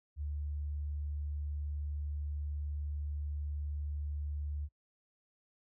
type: tone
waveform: sine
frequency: 73.42 Hz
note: D2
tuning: in tune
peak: -35 dBFS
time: 0.16-4.69 s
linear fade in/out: 50 ms
effects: noise-tail reverb RT60 0.1 s tail -25 dB re dry